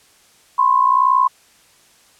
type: tone pair together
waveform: sine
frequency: 1010 / 1071.3 Hz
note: B5 / C6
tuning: +39 / +41 cents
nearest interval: minor second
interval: 102 cents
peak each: -14 dBFS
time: 0.58-1.28 s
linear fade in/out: 10 ms
effects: white hiss -52 dBFS RMS until 2.19 s + low-pass 10000 Hz 12 dB/octave